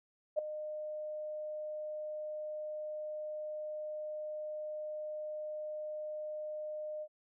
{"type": "tone with ADSR envelope", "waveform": "sine", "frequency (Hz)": 610, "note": "D#5", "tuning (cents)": -34, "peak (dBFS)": -25, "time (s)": [0.36, 7.08], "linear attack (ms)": 28, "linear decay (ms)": 4, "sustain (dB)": -13, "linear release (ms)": 59, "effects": []}